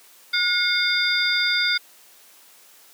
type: tone cluster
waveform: sine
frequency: 1442 / 2157 / 3593 / 4829 Hz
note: F#6 / C#7 / A7 / D8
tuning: -45 / -48 / +36 / +47 cents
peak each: -24 dBFS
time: 0.33-1.78 s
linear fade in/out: 10 ms
effects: white hiss -51 dBFS RMS until 2.93 s + high-pass 300 Hz 12 dB/octave